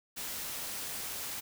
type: noise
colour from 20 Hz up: white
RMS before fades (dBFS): -39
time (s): 0.16-1.41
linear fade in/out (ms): 20
effects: none